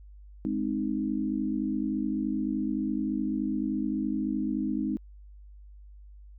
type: chord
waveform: sine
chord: Ab major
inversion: none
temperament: equal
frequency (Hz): 207.7 / 261.6 / 311.1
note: Ab3 / C4 / Eb4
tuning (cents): 0 / 0 / 0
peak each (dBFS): -31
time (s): 0.45-4.97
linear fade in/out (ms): 0
effects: added 50 Hz sine -46 dBFS peak until 6.38 s